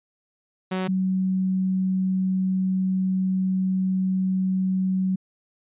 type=tone pair in turn; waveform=sawtooth / sine; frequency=186.5 / 187.8 Hz; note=F#3 / F#3; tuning=+14 / +26 cents; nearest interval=unison; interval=12 cents; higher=second; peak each=-20 dBFS; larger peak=neither; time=0.71-0.88 / 0.88-5.16 s; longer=second; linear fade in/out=10 ms; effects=resampled to 8000 Hz